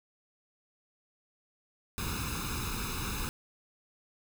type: noise with comb filter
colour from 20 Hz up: pink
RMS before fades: -35 dBFS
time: 1.98-3.29 s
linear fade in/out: 0 ms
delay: 0.78 ms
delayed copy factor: +0.9
effects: none